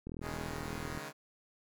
click train, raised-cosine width 3 ms, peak -29 dBFS, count 38, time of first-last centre 0.07-0.975 s, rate 40.9 Hz
5% pulse chord, C# suspended second, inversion none, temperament equal, 138.59 / 155.56 / 207.7 Hz, C#3 / D#3 / G#3, 0 / 0 / 0 cents, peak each -34 / -34 / -35 dBFS, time 0.21-1.13 s, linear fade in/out 50 ms
effects none

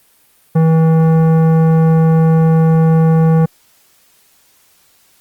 triangle tone with tanh clipping, 161.5 Hz, E3, 35 cents flat, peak -9 dBFS, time 0.55-3.46 s, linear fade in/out 10 ms, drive 18 dB, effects white hiss -52 dBFS RMS until 5.2 s + Opus 32 kbps

